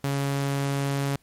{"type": "tone", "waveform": "sawtooth", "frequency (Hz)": 139.4, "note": "C#3", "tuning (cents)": 10, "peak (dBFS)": -20, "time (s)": [0.04, 1.16], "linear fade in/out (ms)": 2, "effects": ["pink hiss -63 dBFS RMS until 1.22 s", "MP3 64 kbps"]}